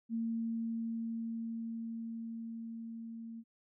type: tone with level ramp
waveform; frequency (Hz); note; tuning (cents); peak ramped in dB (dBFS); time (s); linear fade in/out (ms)
sine; 228.1; A#3; -37; -32 to -43; 0.09-3.44; 50
effects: none